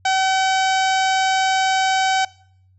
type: harmonic tone with a mistuned harmonic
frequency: 762 Hz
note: G5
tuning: 49 cents flat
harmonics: 1 / 2 / 3 / 4 / 5 / 6 / 7 / 8 / 9 / 10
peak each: -17 / -23 / -27 / -29 / -31 / -33 / -34 / -35 / -36 / -37 dBFS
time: 0.05-2.25 s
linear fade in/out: 5 ms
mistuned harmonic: 6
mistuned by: +17 cents
effects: noise-tail reverb RT60 0.6 s tail -22 dB re dry + added 93 Hz sine -52 dBFS peak until 2.78 s